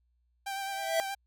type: tone with vibrato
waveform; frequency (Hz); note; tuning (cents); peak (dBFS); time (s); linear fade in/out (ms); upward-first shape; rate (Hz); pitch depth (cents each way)
sawtooth; 784; G5; 0; -30; 0.46-1.15; 10; sine; 9.4; 21
type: tone with exponential growth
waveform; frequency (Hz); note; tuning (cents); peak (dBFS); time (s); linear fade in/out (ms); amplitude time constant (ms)
square; 658; E5; -3; -24; 0.6-1; 0; 85
effects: added 60 Hz sine -69 dBFS peak until 1.26 s